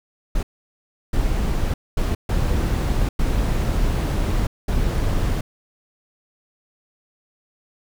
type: noise bursts at uneven times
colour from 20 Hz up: brown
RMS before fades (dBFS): -20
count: 6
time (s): 0.35-0.43 / 1.13-1.74 / 1.97-2.15 / 2.29-3.09 / 3.19-4.47 / 4.68-5.41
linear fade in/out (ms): 5
effects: none